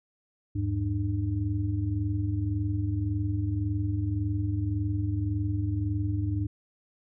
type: tone cluster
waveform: sine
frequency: 80.4 / 102.2 / 300 Hz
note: E2 / G#2 / D4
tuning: -43 / -27 / +37 cents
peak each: -33 / -27 / -33 dBFS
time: 0.55-6.47 s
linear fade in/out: 10 ms
effects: none